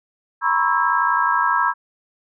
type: tone cluster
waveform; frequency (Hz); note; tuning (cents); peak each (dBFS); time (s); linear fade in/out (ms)
sine; 948 / 1007 / 1099 / 1314 / 1625; A#5 / B5 / C#6 / E6 / G#6; +29 / +33 / -15 / -6 / -38; -22; 0.41-1.74; 50
effects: none